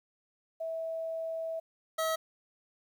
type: tone pair in turn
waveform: sine / 25% pulse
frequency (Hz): 652 / 643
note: E5 / E5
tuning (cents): -19 / -43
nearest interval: unison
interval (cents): 24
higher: first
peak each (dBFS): -33 / -25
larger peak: second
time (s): 0.6-1.6 / 1.98-2.16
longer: first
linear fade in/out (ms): 10
effects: 11-bit